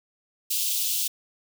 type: high-pass noise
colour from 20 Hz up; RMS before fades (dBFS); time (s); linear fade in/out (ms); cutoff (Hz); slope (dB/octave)
white; -26; 0.5-1.08; 10; 2800; 48
effects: none